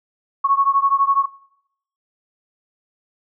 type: beating tone pair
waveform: sine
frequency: 1100 / 1112 Hz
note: C#6 / C#6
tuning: -14 / +5 cents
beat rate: 12 Hz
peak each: -16 / -17 dBFS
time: 0.44-1.26 s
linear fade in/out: 10 ms
effects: noise-tail reverb RT60 0.8 s tail -24 dB re dry